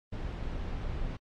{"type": "noise", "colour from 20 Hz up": "brown", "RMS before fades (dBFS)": -35, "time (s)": [0.12, 1.17], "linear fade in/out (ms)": 10, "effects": ["low-pass 4000 Hz 12 dB/octave", "AAC 48 kbps"]}